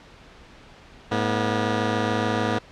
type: tone pair together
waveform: 10% pulse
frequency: 107.33 / 241.5 Hz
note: A2 / B3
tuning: -43 / -39 cents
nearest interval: octave + major second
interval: 1404 cents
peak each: -16 dBFS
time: 1.11-2.59 s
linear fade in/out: 10 ms
effects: pink hiss -48 dBFS RMS until 2.71 s + low-pass 4000 Hz 12 dB/octave